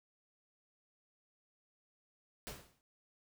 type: noise with exponential decay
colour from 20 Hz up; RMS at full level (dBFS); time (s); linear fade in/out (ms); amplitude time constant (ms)
pink; -42; 2.47-2.81; 0; 73
effects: none